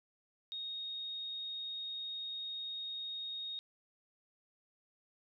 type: tone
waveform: sine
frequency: 3729 Hz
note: A#7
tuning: in tune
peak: -39 dBFS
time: 0.52-3.59 s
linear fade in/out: 0 ms
effects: none